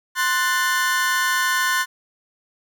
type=chord; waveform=40% pulse; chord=F# diminished; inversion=second; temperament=equal with one note detuned; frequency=1046.5 / 1480 / 1775.3 Hz; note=C6 / F#6 / A6; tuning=0 / 0 / +15 cents; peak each=-22 dBFS; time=0.15-1.86 s; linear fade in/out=50 ms; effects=none